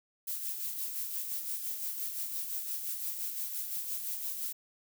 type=noise with tremolo; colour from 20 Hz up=violet; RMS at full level=-35 dBFS; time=0.27-4.53 s; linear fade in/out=10 ms; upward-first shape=sine; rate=5.8 Hz; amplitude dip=45%; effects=none